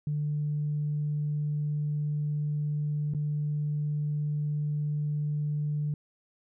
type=tone with dropouts; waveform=sine; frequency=148.6 Hz; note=D3; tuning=21 cents sharp; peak=-26 dBFS; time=0.07-5.94 s; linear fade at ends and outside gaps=2 ms; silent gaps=3.137-3.147 s; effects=tanh soft clip ceiling -22 dBFS